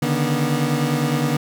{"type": "tone cluster", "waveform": "30% pulse", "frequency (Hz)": [142.6, 152.4, 241.6], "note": ["C#3", "D#3", "B3"], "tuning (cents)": [49, -36, -38], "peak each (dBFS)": -20, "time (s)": [0.02, 1.37], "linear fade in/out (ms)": 5, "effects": []}